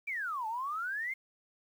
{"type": "exponential two-way sweep", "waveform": "sine", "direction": "down then up", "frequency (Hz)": [2400, 854, 2160], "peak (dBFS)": -33, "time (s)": [0.07, 1.14], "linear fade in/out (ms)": 10, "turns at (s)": 0.47, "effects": ["10-bit"]}